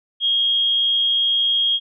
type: tone with amplitude modulation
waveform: sine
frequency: 3259 Hz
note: G#7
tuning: 33 cents flat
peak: -14 dBFS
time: 0.2-1.8 s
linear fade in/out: 50 ms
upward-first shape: sine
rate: 211 Hz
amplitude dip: 30%
effects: none